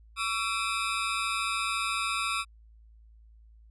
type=ring-modulated tone; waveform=20% pulse; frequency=1238 Hz; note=D#6; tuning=9 cents flat; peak=-20 dBFS; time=0.16-2.45 s; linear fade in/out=50 ms; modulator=107 Hz; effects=added 55 Hz sine -52 dBFS peak until 3.7 s + resampled to 24000 Hz